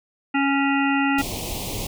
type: harmonic tone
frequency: 277.2 Hz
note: C#4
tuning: in tune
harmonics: 1 / 3 / 5 / 7 / 9 / 10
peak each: -20 / -25 / -27 / -28 / -30 / -30 dBFS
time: 0.34-1.22 s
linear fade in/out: 10 ms
type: band-stop noise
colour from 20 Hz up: pink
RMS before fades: -29 dBFS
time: 1.18-1.87 s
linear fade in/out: 5 ms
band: 980 to 2300 Hz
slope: 48 dB/octave
effects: none